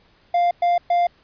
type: tone bursts at uneven times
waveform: triangle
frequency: 698.5 Hz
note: F5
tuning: in tune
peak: -13 dBFS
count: 3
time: 0.34-0.51 / 0.62-0.78 / 0.9-1.07 s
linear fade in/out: 5 ms
effects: pink hiss -57 dBFS RMS until 1.23 s + resampled to 11025 Hz